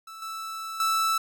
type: tone with level steps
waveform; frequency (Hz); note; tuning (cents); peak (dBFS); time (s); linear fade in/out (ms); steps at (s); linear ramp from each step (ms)
45% pulse; 1318.5; E6; 0; -40 / -33 / -22; 0.07-1.18; 5; 0.22 / 0.8; 2
effects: none